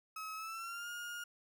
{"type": "tone with pitch glide", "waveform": "35% pulse", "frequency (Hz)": [1283, 1423.6], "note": ["E6", "F6"], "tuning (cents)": [-47, 33], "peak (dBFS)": -40, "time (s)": [0.16, 1.24], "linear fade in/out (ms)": 5, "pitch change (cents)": 180, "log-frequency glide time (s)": [0.35, 0.89], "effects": []}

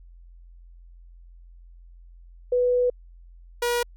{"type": "tone pair in turn", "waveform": ["sine", "sawtooth"], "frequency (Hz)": [493.9, 480.1], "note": ["B4", "B4"], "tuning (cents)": [0, -49], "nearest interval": "unison", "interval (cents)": 49, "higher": "first", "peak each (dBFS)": -18, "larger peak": "neither", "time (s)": [[2.52, 2.9], [3.62, 3.83]], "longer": "first", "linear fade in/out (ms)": 5, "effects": ["added 43 Hz sine -45 dBFS peak until 3.96 s"]}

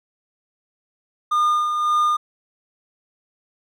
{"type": "tone with tremolo", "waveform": "triangle", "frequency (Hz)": 1214, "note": "D#6", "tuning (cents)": -43, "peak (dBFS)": -13, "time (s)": [1.31, 2.17], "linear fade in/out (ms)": 10, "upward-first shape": "sine", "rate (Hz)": 1.8, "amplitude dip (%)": 45, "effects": []}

